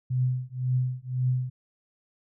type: tone with tremolo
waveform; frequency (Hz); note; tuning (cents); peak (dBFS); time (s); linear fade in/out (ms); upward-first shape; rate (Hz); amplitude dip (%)
sine; 127.1; C3; -50; -20; 0.1-1.5; 10; triangle; 1.9; 100
effects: none